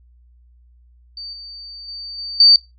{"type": "tone with level steps", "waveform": "sine", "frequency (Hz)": 4600, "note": "D8", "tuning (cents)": -37, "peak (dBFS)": [-29, -33, -29, -26, -6], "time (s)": [1.17, 2.56], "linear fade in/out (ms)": 2, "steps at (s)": [1.33, 1.88, 2.18, 2.4], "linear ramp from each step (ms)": 2, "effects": ["noise-tail reverb RT60 0.2 s tail -19 dB re dry", "added 60 Hz sine -48 dBFS peak until 2.78 s"]}